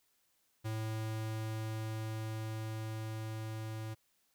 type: tone with level ramp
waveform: square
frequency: 110 Hz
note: A2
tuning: in tune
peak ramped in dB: -36 to -40 dBFS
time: 0.64-3.95 s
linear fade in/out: 20 ms
effects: white hiss -75 dBFS RMS until 4.34 s

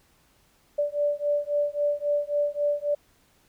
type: beating tone pair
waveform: sine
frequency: 582 / 585.7 Hz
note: D5 / D5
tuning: -16 / -5 cents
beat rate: 3.7 Hz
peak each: -26 dBFS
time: 0.78-2.95 s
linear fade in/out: 10 ms
effects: pink hiss -63 dBFS RMS until 3.48 s

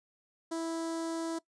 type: tone with notch filter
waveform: sawtooth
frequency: 328.7 Hz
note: E4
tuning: 5 cents flat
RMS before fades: -35 dBFS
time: 0.51-1.39 s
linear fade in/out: 10 ms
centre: 2500 Hz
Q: 0.72
effects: noise-tail reverb RT60 0.1 s tail -20 dB re dry + resampled to 22050 Hz

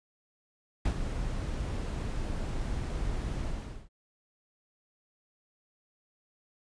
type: noise with ADSR envelope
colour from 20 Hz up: brown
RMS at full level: -26 dBFS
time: 0.85-3.89 s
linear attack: 6 ms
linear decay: 75 ms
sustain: -7 dB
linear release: 440 ms
effects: resampled to 22050 Hz

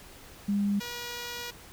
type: tone pair in turn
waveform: sine / 5% pulse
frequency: 202.2 / 480.9 Hz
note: G#3 / B4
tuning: -46 / -46 cents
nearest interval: octave + minor third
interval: 1500 cents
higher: second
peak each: -24 dBFS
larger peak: neither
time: 0.48-0.8 / 0.8-1.51 s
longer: second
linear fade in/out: 10 ms
effects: pink hiss -50 dBFS RMS until 1.72 s

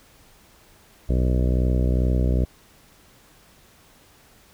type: harmonic tone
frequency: 62.4 Hz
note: B1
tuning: 19 cents sharp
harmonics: 1 / 2 / 3 / 4 / 5 / 6 / 7 / 8 / 9 / 10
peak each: -19 / -25 / -29 / -31 / -33 / -35 / -36 / -37 / -38 / -39 dBFS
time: 1.09-2.45 s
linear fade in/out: 5 ms
effects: pink hiss -54 dBFS RMS until 4.53 s

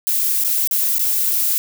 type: noise with dropouts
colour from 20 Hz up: violet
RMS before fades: -18 dBFS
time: 0.07-1.58 s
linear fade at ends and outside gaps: 0 ms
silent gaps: 0.438-0.447 / 0.675-0.711 / 0.983-0.994 s
effects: none

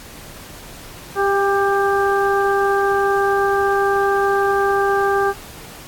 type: harmonic tone with a mistuned harmonic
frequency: 395.4 Hz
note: G4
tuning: 15 cents sharp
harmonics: 1 / 2 / 3 / 4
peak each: -17 / -20 / -22 / -23 dBFS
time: 1.15-5.34 s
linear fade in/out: 50 ms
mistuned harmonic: 2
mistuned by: +19 cents
effects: pink hiss -38 dBFS RMS until 5.87 s + AAC 64 kbps

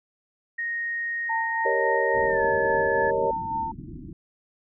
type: tone with pitch glide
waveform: sine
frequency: 1864.7 to 1719.8 Hz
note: A#6 to A6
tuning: 0 to -40 cents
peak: -26 dBFS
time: 0.58-3.11 s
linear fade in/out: 10 ms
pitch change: -140 cents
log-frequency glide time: 2.26-2.42 s
type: tone with tremolo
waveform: sine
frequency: 900 Hz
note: A5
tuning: 39 cents sharp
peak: -24 dBFS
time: 1.29-3.72 s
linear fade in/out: 10 ms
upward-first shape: sine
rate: 3.6 Hz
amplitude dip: 45%
type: chord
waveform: sine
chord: Eb dominant seventh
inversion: first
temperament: equal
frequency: 392 / 466.2 / 554.4 / 622.3 Hz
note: G4 / Bb4 / Db5 / Eb5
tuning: 0 / 0 / 0 / 0 cents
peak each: -29 / -26 / -26 / -31 dBFS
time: 1.65-3.31 s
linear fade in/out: 5 ms
type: low-pass noise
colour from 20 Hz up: white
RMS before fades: -39 dBFS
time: 2.14-4.13 s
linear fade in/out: 2 ms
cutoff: 340 Hz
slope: 96 dB/octave
effects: none

